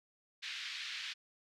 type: band-pass noise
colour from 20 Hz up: white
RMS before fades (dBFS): -43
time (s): 0.42-1.14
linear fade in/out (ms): 20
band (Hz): 1700 to 4200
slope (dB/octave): 24
effects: none